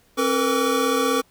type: tone cluster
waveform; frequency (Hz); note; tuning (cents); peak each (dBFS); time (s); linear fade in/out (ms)
square; 267.4 / 453.1 / 489 / 1145; C4 / A#4 / B4 / D6; +38 / -49 / -17 / -44; -25; 0.17-1.22; 20
effects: pink hiss -59 dBFS RMS until 1.3 s